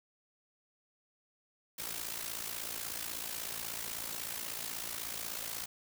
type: noise with amplitude modulation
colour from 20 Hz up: white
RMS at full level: -37 dBFS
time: 1.78-5.66 s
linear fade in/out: 10 ms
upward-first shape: sine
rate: 56.3 Hz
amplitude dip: 70%
effects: none